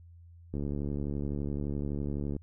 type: click train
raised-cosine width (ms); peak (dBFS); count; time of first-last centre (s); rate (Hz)
3; -22; 132; 0.54-2.365; 71.8
effects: added 85 Hz sine -50 dBFS peak until 2.42 s